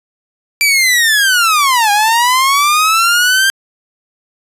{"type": "linear two-way sweep", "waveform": "sawtooth", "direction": "down then up", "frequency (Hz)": [2349, 808, 1592], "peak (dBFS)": -5, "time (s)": [0.61, 3.5], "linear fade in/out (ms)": 0, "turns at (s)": 1.91, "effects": ["resampled to 32000 Hz"]}